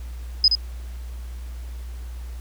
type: tone with echo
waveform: sine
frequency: 5030 Hz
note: D#8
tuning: 18 cents sharp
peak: -11 dBFS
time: 0.44-0.48 s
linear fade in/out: 2 ms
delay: 72 ms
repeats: 1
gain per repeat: -5 dB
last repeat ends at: 0.552 s
effects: added 60 Hz sine -31 dBFS peak until 2.4 s + pink hiss -50 dBFS RMS until 2.4 s